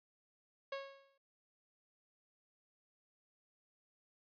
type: tone with exponential decay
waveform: sawtooth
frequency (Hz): 549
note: C#5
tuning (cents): -17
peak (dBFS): -34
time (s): 0.72-1.18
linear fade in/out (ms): 5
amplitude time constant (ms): 100
effects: resampled to 11025 Hz